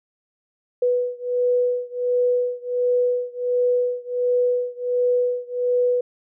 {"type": "beating tone pair", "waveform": "sine", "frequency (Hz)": [492.2, 493.6], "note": ["B4", "B4"], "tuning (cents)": [-6, -1], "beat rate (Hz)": 1.4, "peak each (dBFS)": [-21, -22], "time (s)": [0.82, 6.01], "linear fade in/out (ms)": 5, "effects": []}